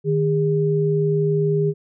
sine tone pair together, 154.46 / 406.2 Hz, D#3 / G#4, -12 / -38 cents, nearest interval octave + perfect fourth, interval 1674 cents, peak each -19 dBFS, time 0.04-1.74 s, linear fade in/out 50 ms, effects none

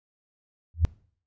sine tone with exponential growth, 82.41 Hz, E2, in tune, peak -13 dBFS, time 0.74-0.85 s, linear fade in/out 0 ms, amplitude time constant 23 ms, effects noise-tail reverb RT60 0.5 s tail -21 dB re dry + resampled to 16000 Hz

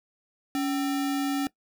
sine tone with sample-and-hold, 280.2 Hz, C#4, 19 cents sharp, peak -24 dBFS, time 0.55-1.47 s, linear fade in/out 0 ms, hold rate 1050 Hz, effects noise-tail reverb RT60 0.1 s tail -20 dB re dry

